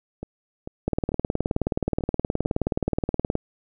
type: two click trains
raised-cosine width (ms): 2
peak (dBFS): -19 / -9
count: 6 / 48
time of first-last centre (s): 0.23-2.452 / 0.88-3.354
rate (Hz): 2.25 / 19
effects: none